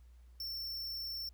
square tone, 5410 Hz, E8, 44 cents sharp, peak -39 dBFS, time 0.4-1.29 s, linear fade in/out 2 ms, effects added 60 Hz sine -55 dBFS peak until 1.33 s + pink hiss -75 dBFS RMS until 1.33 s

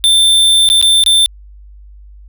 square tone with dropouts, 3560 Hz, A7, 20 cents sharp, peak -7 dBFS, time 0.04-1.26 s, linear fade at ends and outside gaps 0 ms, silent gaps 0.689-0.7 / 0.814-0.826 / 1.038-1.062 s, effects added 50 Hz sine -34 dBFS peak until 2.28 s

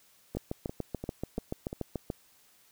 two click trains, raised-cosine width 2 ms, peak -23 / -19 dBFS, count 5 / 13, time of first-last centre 0.35-1.729 / 0.37-2.102 s, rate 2.9 / 6.93 Hz, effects white hiss -63 dBFS RMS until 2.71 s

